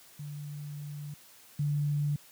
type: tone pair in turn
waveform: sine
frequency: 146.83 / 146.1 Hz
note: D3 / D3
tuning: 0 / -9 cents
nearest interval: unison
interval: 9 cents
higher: first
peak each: -37 / -26 dBFS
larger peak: second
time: 0.19-1.14 / 1.59-2.16 s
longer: first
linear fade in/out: 5 ms
effects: white hiss -56 dBFS RMS until 2.31 s + high-pass 80 Hz 12 dB/octave